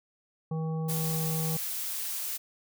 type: harmonic tone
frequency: 159.8 Hz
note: D#3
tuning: 47 cents sharp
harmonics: 1 / 3 / 5 / 7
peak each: -29 / -39 / -44 / -49 dBFS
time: 0.51-1.57 s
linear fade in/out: 5 ms
type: noise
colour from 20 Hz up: blue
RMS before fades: -34 dBFS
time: 0.88-2.38 s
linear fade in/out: 20 ms
effects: none